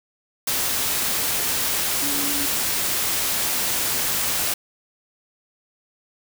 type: tone in noise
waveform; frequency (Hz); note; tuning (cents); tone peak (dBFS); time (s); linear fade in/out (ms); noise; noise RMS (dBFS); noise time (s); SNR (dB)
sine; 285; C#4; +48; -30; 2.02-2.46; 5; white; -23; 0.47-4.54; -10
effects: none